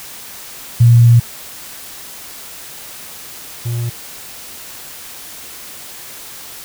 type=tone pair in turn; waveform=sine / triangle; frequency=118.1 / 118.57 Hz; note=A#2 / A#2; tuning=+23 / +30 cents; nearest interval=unison; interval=7 cents; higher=second; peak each=-4 / -15 dBFS; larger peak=first; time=0.8-1.2 / 3.65-3.9 s; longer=first; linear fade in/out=10 ms; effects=white hiss -33 dBFS RMS until 6.64 s